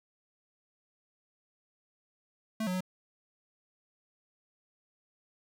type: tone with pitch steps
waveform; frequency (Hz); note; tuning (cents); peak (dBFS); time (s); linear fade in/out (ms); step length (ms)
square; 219.9 / 182.7 / 184.4; A3 / F#3 / F#3; -1 / -22 / -6; -31; 2.6-2.807; 5; 69
effects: none